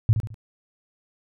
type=tone with echo; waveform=sine; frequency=110 Hz; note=A2; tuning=in tune; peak=-12 dBFS; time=0.09-0.13 s; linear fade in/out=0 ms; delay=71 ms; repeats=3; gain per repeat=-8 dB; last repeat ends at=0.343 s; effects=none